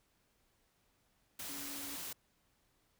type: tone in noise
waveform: sine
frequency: 282.2 Hz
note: C#4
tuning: 31 cents sharp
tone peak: -50 dBFS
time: 1.49-1.96 s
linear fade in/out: 5 ms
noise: white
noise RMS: -44 dBFS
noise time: 1.39-2.13 s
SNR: -9 dB
effects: pink hiss -75 dBFS RMS until 2.99 s